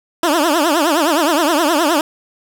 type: tone with vibrato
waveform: 15% pulse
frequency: 315.1 Hz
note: D#4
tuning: 22 cents sharp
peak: -6 dBFS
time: 0.23-2.01 s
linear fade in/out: 2 ms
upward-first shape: triangle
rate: 9.6 Hz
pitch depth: 230 cents each way
effects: none